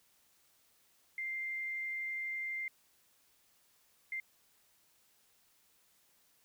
sine tone bursts at uneven times, 2096 Hz, C7, 2 cents sharp, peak -36 dBFS, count 2, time 1.18-2.68 / 4.12-4.2 s, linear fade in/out 2 ms, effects white hiss -70 dBFS RMS until 6.44 s

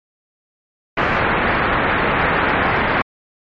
white low-pass noise, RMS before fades -17 dBFS, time 0.97-3.02 s, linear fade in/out 5 ms, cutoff 2000 Hz, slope 24 dB/octave, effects MP3 32 kbps

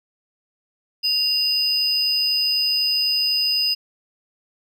triangle tone pair together, 2794 / 4986 Hz, F7 / D#8, 0 / +3 cents, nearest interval minor seventh, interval 1003 cents, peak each -25 / -17 dBFS, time 1.03-3.75 s, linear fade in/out 20 ms, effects none

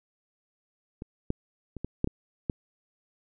clicks, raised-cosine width 3 ms, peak -24 / -14 / -25 / -19 / -11 / -17 / -14 dBFS, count 7, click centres 1.021 / 1.304 / 1.767 / 1.846 / 2.044 / 2.074 / 2.498 s, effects none

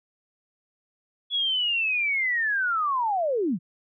sine linear sweep, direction down, 3399 to 146.83 Hz, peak -22 dBFS, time 1.3-3.59 s, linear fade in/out 50 ms, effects none

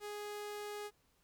sawtooth tone, 415.3 Hz, G#4, in tune, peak -38 dBFS, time 0-0.91 s, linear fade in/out 50 ms, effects pink hiss -74 dBFS RMS until 1.23 s

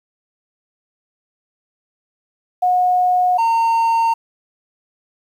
sine / triangle tone pair in turn, 726 / 914.7 Hz, F#5 / A#5, -33 / -33 cents, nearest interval major third, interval 400 cents, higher second, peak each -12 / -11 dBFS, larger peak second, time 2.62-3.38 / 3.38-4.14 s, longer neither, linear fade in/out 10 ms, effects 8-bit

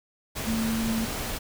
sine tone in noise, 224.6 Hz, A3, 36 cents sharp, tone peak -25 dBFS, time 0.46-1.06 s, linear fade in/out 20 ms, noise pink, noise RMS -32 dBFS, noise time 0.35-1.39 s, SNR +4 dB, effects none

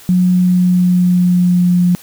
sine tone with pitch glide, 181.2 to 177.57 Hz, F#3 to F3, -36 to +29 cents, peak -8 dBFS, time 0.09-1.95 s, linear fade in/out 0 ms, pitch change -35 cents, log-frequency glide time 0.31-1.8 s, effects white hiss -39 dBFS RMS until 2.02 s

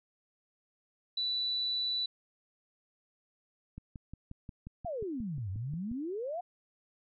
sine tone, 3964 Hz, B7, 6 cents sharp, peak -30 dBFS, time 1.17-2.06 s, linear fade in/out 5 ms
click train, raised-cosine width 5 ms, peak -31 dBFS, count 13, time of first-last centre 3.78-5.915 s, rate 5.62 Hz
sine exponential two-way sweep, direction down then up, 740 to 90.5 to 740 Hz, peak -34 dBFS, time 4.85-6.41 s, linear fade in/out 10 ms, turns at 5.5 s
effects none

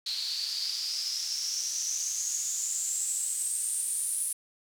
white noise with band-pass filter sweep, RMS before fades -32 dBFS, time 0.06-4.33 s, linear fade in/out 5 ms, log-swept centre 4200 to 9900 Hz, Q 8.9, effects none

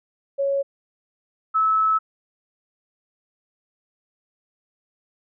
sine tone pair in turn, 554.4 / 1300.8 Hz, C#5 / E6, 0 / -23 cents, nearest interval octave + minor third, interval 1477 cents, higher second, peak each -19 / -16 dBFS, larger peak second, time 0.38-0.63 / 1.54-1.99 s, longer second, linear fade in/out 20 ms, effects none

